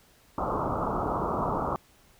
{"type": "low-pass noise", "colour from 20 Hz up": "white", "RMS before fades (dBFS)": -29, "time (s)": [0.38, 1.76], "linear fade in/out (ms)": 0, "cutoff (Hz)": 1300, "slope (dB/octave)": 96, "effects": ["pink hiss -60 dBFS RMS until 2.19 s"]}